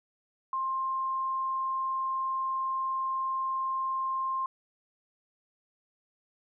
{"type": "tone", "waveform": "sine", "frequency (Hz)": 1057, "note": "C6", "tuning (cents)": 17, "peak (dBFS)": -28, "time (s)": [0.53, 4.46], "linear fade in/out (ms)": 2, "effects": []}